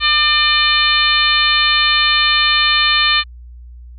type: harmonic tone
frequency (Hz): 600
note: D5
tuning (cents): +37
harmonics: 2 / 3 / 4 / 5 / 6 / 7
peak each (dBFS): -18 / -18 / -18 / -18 / -18 / -18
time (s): 0-3.24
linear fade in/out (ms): 50
effects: added 60 Hz sine -33 dBFS peak until 3.98 s